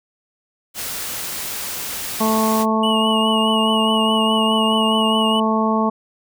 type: noise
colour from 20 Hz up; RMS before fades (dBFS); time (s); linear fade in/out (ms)
white; -27; 0.74-2.66; 50
type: harmonic tone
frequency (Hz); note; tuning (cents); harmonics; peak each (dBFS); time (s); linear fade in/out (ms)
219.9; A3; -1; 1 / 2 / 3 / 4 / 5; -18 / -24 / -24 / -23 / -22; 2.2-5.9; 10
type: tone with vibrato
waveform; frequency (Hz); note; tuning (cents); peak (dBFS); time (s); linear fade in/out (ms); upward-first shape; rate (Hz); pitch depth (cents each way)
triangle; 2900; F#7; -35; -19; 2.83-5.4; 5; triangle; 4.8; 56
effects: none